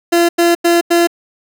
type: tone bursts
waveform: 30% pulse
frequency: 342.1 Hz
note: F4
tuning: 36 cents flat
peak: -6 dBFS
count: 4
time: 0.12-1.073 s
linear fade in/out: 10 ms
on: 170 ms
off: 91 ms
effects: none